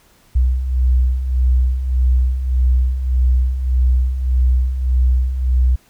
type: beating tone pair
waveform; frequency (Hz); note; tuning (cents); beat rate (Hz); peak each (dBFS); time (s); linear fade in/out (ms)
sine; 61.74 / 63.44; B1 / B1; 0 / +47; 1.7; -20 / -13; 0.35-5.76; 10
effects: pink hiss -53 dBFS RMS until 5.89 s